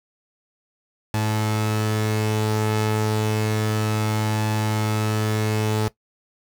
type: tone pair together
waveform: sawtooth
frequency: 107.9 / 431.9 Hz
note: A2 / A4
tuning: -33 / -32 cents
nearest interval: 2 octaves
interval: 2401 cents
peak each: -17 / -24 dBFS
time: 1.14-5.88 s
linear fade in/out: 0 ms
effects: noise-tail reverb RT60 0.1 s tail -17 dB re dry